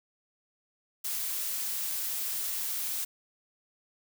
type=noise; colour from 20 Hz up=blue; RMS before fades=-33 dBFS; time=1.04-3.05 s; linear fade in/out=10 ms; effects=none